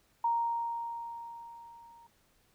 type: tone with level ramp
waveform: sine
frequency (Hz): 932.3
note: A#5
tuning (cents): 0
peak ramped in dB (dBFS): -25 to -54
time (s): 0.24-2.07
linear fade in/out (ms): 5
effects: pink hiss -69 dBFS RMS until 2.54 s